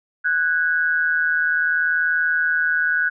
sine tone pair together, 1480 / 1640.7 Hz, F#6 / G#6, 0 / -22 cents, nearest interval major second, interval 178 cents, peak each -18 / -22 dBFS, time 0.24-3.1 s, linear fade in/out 20 ms, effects none

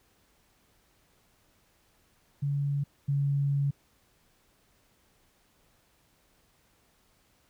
sine tone pair in turn, 141.9 / 140.84 Hz, C#3 / C#3, +41 / +28 cents, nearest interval unison, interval 13 cents, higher first, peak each -26 / -24 dBFS, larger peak second, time 2.42-2.84 / 3.08-3.71 s, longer second, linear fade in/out 10 ms, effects pink hiss -67 dBFS RMS until 7.49 s

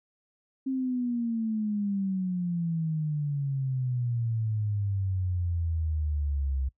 sine exponential sweep, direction down, 267.9 to 65.41 Hz, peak -26 dBFS, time 0.66-6.69 s, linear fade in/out 10 ms, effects noise-tail reverb RT60 0.1 s tail -20 dB re dry

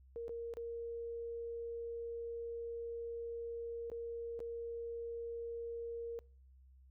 sine tone with dropouts, 466.2 Hz, A#4, in tune, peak -40 dBFS, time 0.16-6.19 s, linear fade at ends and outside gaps 0 ms, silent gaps 0.281-0.293 / 0.538-0.57 / 3.9-3.917 / 4.392-4.403 s, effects noise-tail reverb RT60 0.5 s tail -26 dB re dry + added 65 Hz sine -59 dBFS peak until 6.9 s

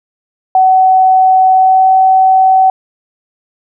sine tone with pitch glide, 753 to 758.2 Hz, F#5 to F#5, +30 to +42 cents, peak -4 dBFS, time 0.55-2.7 s, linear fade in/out 2 ms, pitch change +12 cents, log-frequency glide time 1.51-1.9 s, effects none

